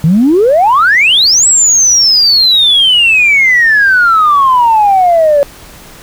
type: exponential two-way sweep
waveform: sine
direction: up then down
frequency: 150.3 to 7902 to 559 Hz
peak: -3 dBFS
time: 0.04-5.43 s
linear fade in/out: 0 ms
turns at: 1.47 s
effects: tanh soft clip ceiling 0 dBFS + pink hiss -34 dBFS RMS until 6.02 s